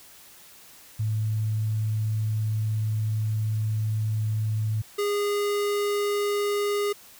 sine / square tone pair in turn, 108.5 / 409.6 Hz, A2 / G#4, -24 / -24 cents, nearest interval octave + major seventh, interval 2300 cents, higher second, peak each -23 / -24 dBFS, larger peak first, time 0.99-4.82 / 4.98-6.93 s, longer first, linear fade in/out 10 ms, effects white hiss -50 dBFS RMS until 7.19 s

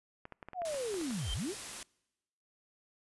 clicks, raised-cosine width 0.5 ms, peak -30 dBFS, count 10, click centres 0.254 / 0.323 / 0.428 / 0.486 / 0.533 / 0.619 / 0.744 / 0.942 / 1.013 / 1.108 s
sine linear two-way sweep, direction down then up, 759 to 37.79 to 454.9 Hz, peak -34 dBFS, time 0.54-1.55 s, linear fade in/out 50 ms, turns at 1.33 s
white noise, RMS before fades -43 dBFS, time 0.65-1.83 s, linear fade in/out 2 ms
sine tone with exponential growth, 3136 Hz, G7, in tune, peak -34 dBFS, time 1.1-1.34 s, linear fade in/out 2 ms, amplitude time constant 51 ms
effects noise-tail reverb RT60 1.0 s tail -26 dB re dry + resampled to 24000 Hz

